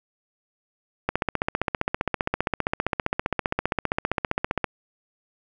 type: click train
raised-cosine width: 0.5 ms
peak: -7 dBFS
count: 55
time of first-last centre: 1.09-4.643 s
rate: 15.2 Hz
effects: none